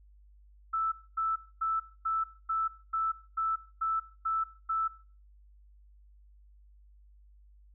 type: tone bursts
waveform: sine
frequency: 1318.5 Hz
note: E6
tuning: in tune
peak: -27 dBFS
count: 10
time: 0.73-4.88 s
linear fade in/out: 10 ms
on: 190 ms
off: 250 ms
effects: noise-tail reverb RT60 0.4 s tail -17 dB re dry + added 50 Hz sine -55 dBFS peak until 7.74 s